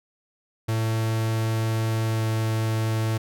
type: tone with pitch glide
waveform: 45% pulse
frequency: 111.8 to 110.9 Hz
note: A2 to A2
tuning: +28 to +14 cents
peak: -22 dBFS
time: 0.68-3.18 s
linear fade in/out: 10 ms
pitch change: -14 cents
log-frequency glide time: 2.04-2.24 s
effects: none